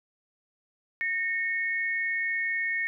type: tone pair together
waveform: sine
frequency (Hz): 1841 / 2197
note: A#6 / C#7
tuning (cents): -22 / -16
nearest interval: minor third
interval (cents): 306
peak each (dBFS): -28 / -30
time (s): 1.01-2.87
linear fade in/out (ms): 0
effects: none